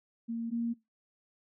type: tone pair in turn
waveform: sine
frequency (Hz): 230.6 / 233.4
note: A#3 / A#3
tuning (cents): -19 / +2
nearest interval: unison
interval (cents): 21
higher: second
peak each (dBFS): -32 / -29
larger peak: second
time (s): 0.28-0.51 / 0.51-0.74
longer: neither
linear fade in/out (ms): 20
effects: noise-tail reverb RT60 0.2 s tail -20 dB re dry